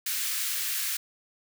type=high-pass noise; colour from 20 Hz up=white; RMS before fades=-30 dBFS; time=0.06-0.97 s; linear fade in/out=5 ms; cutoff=1500 Hz; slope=24 dB/octave; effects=none